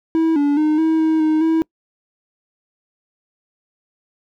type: tone with pitch steps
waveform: triangle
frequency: 324.2 / 287.6 / 306.4 / 320.3 / 317.7 / 311.7 / 323.1 Hz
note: E4 / D4 / D#4 / E4 / D#4 / D#4 / E4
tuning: -29 / -36 / -27 / -50 / +36 / +3 / -35 cents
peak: -11 dBFS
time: 0.15-1.62 s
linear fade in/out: 0 ms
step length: 210 ms
effects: noise-tail reverb RT60 0.1 s tail -26 dB re dry